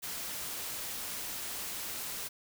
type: noise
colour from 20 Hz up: white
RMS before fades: -39 dBFS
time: 0.02-2.29 s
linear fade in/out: 20 ms
effects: none